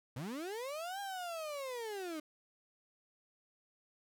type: linear two-way sweep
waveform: 35% pulse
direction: up then down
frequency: 111.9 to 811 to 297.6 Hz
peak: -38 dBFS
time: 0.16-2.2 s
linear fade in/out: 5 ms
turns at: 1 s
effects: none